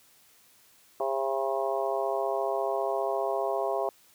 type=harmonic tone with a mistuned harmonic; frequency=134.7 Hz; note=C#3; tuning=49 cents flat; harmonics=3 / 4 / 5 / 6 / 7 / 8; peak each=-32 / -33 / -30 / -36 / -37 / -38 dBFS; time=1-3.89 s; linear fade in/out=2 ms; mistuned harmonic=7; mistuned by=+36 cents; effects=white hiss -60 dBFS RMS until 4.14 s + high-pass 60 Hz 12 dB/octave